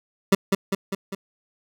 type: tone with echo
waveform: 25% pulse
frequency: 195.6 Hz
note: G3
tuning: 4 cents flat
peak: -9 dBFS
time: 0.32-0.35 s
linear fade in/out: 5 ms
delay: 200 ms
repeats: 4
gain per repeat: -4 dB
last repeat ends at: 1.15 s
effects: none